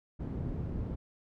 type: low-pass noise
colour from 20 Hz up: white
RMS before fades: -36 dBFS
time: 0.19-0.96 s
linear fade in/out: 20 ms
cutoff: 180 Hz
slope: 12 dB/octave
effects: none